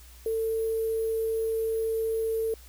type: tone with sample-and-hold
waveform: sine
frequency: 447.4 Hz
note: A4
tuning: 29 cents sharp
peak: -25 dBFS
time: 0.26-2.54 s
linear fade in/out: 2 ms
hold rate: 11025 Hz
effects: added 60 Hz sine -48 dBFS peak until 2.68 s + white hiss -54 dBFS RMS until 2.68 s